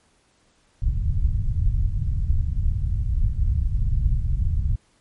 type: low-pass noise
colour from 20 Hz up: pink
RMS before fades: -21 dBFS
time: 0.82-4.76 s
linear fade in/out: 5 ms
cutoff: 110 Hz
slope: 24 dB/octave
effects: pink hiss -62 dBFS RMS until 5 s + MP3 48 kbps